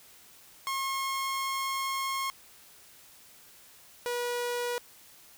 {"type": "tone pair in turn", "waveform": "sawtooth", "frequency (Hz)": [1079, 484.3], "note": ["C#6", "B4"], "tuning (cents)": [-47, -34], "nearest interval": "octave + major second", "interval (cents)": 1387, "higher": "first", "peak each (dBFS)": -26, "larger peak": "neither", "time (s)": [[0.67, 2.3], [4.06, 4.78]], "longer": "first", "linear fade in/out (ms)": 0, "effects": ["white hiss -55 dBFS RMS until 5.37 s"]}